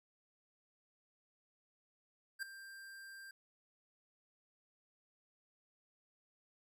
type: tone with ADSR envelope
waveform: square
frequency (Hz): 1584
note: G6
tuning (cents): +18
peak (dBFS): -37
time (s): 2.39-3.31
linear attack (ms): 35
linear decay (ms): 6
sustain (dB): -14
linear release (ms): 3
effects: none